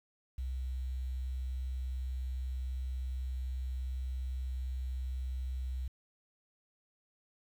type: tone with quantisation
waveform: sine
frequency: 64.1 Hz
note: C2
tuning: 35 cents flat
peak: -34 dBFS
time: 0.38-5.88 s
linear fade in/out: 5 ms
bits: 10
effects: none